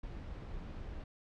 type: noise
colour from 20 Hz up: brown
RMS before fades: -44 dBFS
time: 0.03-1.04 s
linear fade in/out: 5 ms
effects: low-pass 4000 Hz 12 dB/octave